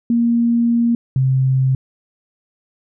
sine tone pair in turn, 234.7 / 131.72 Hz, A#3 / C3, +12 / +12 cents, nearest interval minor seventh, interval 1000 cents, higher first, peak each -12 dBFS, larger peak neither, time 0.1-0.95 / 1.16-1.75 s, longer first, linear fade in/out 2 ms, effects none

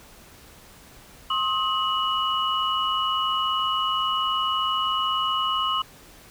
sine tone cluster, 1066 / 1267 / 2935 Hz, C6 / D#6 / F#7, +32 / +31 / -15 cents, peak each -26 dBFS, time 1.3-5.82 s, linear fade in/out 5 ms, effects pink hiss -49 dBFS RMS until 6.3 s

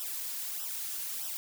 blue noise with flanger, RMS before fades -37 dBFS, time 0-1.37 s, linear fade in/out 0 ms, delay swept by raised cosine 0.44 to 3.84 ms, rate 1.6 Hz, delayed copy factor -0.9, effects none

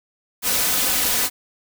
white noise with comb filter, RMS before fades -20 dBFS, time 0.42-1.3 s, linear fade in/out 50 ms, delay 4 ms, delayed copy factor +0.55, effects none

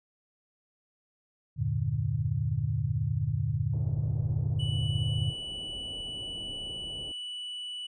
sine chord, E half-diminished seventh, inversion none, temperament equal, 82.41 / 98 / 116.54 / 146.83 Hz, E2 / G2 / Bb2 / D3, 0 / 0 / 0 / 0 cents, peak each -36 / -33 / -30 / -31 dBFS, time 1.56-5.34 s, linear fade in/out 50 ms
pink low-pass noise, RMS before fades -46 dBFS, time 3.73-7.12 s, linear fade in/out 5 ms, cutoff 650 Hz, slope 24 dB/octave
triangle tone, 2960 Hz, F#7, in tune, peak -34 dBFS, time 4.59-7.87 s, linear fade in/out 10 ms
effects resampled to 24000 Hz

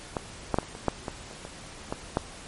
clicks, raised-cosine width 1 ms, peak -13 / -9 / -8 / -28 / -25 / -8 / -17 / -29 / -24 / -15 / -9 dBFS, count 11, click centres 0.168 / 0.543 / 0.586 / 0.63 / 0.751 / 0.883 / 1.082 / 1.312 / 1.451 / 1.925 / 2.171 s, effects pink hiss -44 dBFS RMS until 2.47 s + MP3 48 kbps

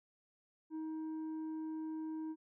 triangle tone with tanh clipping, 315.7 Hz, D#4, 25 cents sharp, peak -40 dBFS, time 0.7-2.36 s, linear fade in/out 50 ms, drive 9 dB, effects none

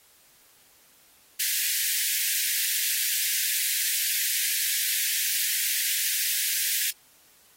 white high-pass noise, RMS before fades -26 dBFS, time 1.39-6.91 s, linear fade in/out 10 ms, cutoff 1600 Hz, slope 96 dB/octave, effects white hiss -58 dBFS RMS until 7.56 s + AAC 48 kbps

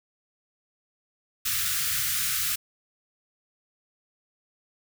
white band-stop noise, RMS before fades -27 dBFS, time 1.45-2.56 s, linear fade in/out 10 ms, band 170 to 1200 Hz, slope 96 dB/octave, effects none

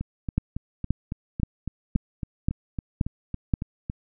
two click trains, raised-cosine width 5 ms, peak -9 / -17 dBFS, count 7 / 15, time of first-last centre 0.38-3.538 / 0.01-3.899 s, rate 1.9 / 3.6 Hz, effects none

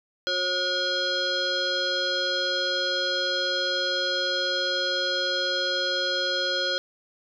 sine tone with frequency modulation, 2353 Hz, D7, 3 cents sharp, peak -23 dBFS, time 0.27-6.78 s, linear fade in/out 0 ms, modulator 905 Hz, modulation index 2.5, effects none

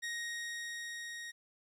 sawtooth tone with level ramp, 1875 Hz, A#6, 10 cents sharp, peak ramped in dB -33 to -39 dBFS, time 0.02-1.32 s, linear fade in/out 20 ms, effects low-pass 10000 Hz 12 dB/octave + 12-bit

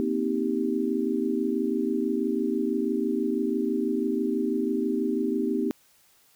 sine chord, C minor seventh, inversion third, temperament just, 235.5 / 261.6 / 314 / 392.4 Hz, Bb3 / C4 / Eb4 / G4, +18 / 0 / +16 / +2 cents, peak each -29 dBFS, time 0-5.71 s, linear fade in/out 0 ms, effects white hiss -61 dBFS RMS until 6.35 s

